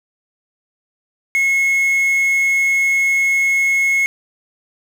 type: tone with quantisation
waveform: triangle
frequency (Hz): 2176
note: C#7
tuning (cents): -33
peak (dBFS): -11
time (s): 1.35-4.06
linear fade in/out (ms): 0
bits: 6
effects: none